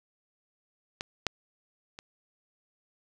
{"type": "clicks", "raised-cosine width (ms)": 0.2, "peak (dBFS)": [-16, -9, -25], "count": 3, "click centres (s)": [1.009, 1.267, 1.989], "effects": []}